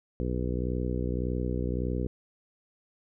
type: harmonic tone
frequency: 61.74 Hz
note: B1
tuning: in tune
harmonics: 1 / 2 / 3 / 4 / 5 / 6 / 7 / 8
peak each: -31 / -34 / -36 / -37 / -38 / -39 / -39 / -40 dBFS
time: 0.2-2.07 s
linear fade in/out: 0 ms
effects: none